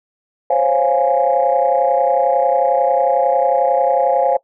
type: chord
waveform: sine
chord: Db major seventh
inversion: third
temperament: equal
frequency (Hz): 523.3 / 554.4 / 698.5 / 830.6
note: C5 / Db5 / F5 / Ab5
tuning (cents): 0 / 0 / 0 / 0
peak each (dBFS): -17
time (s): 0.5-4.37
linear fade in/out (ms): 5
effects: noise-tail reverb RT60 0.1 s tail -21 dB re dry + tanh soft clip ceiling -3 dBFS